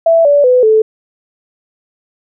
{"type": "tone with pitch steps", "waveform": "sine", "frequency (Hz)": [662, 576.3, 501.7, 436.8], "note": ["E5", "D5", "B4", "A4"], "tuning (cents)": [7, -33, 27, -13], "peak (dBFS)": -5, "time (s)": [0.06, 0.82], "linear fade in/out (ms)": 5, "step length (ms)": 190, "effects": []}